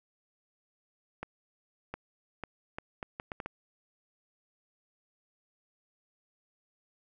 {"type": "accelerating click train", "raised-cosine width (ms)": 0.5, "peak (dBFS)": -22, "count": 9, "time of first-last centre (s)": [1.23, 3.46], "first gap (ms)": 710, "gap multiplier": 0.7, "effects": []}